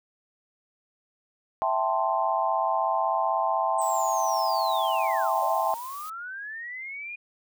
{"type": "chord", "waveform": "sine", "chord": "A minor seventh", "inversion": "second", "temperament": "equal", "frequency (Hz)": [659.3, 784, 880, 1046.5], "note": ["E5", "G5", "A5", "C6"], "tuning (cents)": [0, 0, 0, 0], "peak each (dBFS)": -28, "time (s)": [1.62, 5.74], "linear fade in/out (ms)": 0}
{"type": "linear two-way sweep", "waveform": "sine", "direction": "down then up", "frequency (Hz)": [8210, 558, 2459], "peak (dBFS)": -34, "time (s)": [3.78, 7.16], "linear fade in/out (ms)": 10, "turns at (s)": 5.43}
{"type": "noise", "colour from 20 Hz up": "blue", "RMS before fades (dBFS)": -44, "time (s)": [3.81, 6.1], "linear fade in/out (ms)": 5}
{"effects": []}